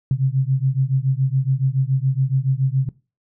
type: beating tone pair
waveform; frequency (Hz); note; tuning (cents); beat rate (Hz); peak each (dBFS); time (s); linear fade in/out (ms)
sine; 130 / 137.1; C3 / C#3; -11 / -19; 7.1; -19 / -19; 0.11-2.89; 2
effects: noise-tail reverb RT60 0.3 s tail -20 dB re dry